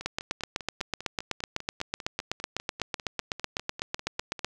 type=two click trains; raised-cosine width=0.2 ms; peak=-11 / -21 dBFS; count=36 / 23; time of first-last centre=0.06-4.446 / 0.01-4.392 s; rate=7.98 / 5.02 Hz; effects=none